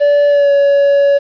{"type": "tone with pitch glide", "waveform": "triangle", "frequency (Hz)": [578, 564.1], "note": ["D5", "C#5"], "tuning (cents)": [-28, 30], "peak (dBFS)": -5, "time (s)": [0, 1.19], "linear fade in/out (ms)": 20, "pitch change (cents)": -42, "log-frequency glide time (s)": [0.28, 0.52], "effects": ["resampled to 11025 Hz", "7-bit"]}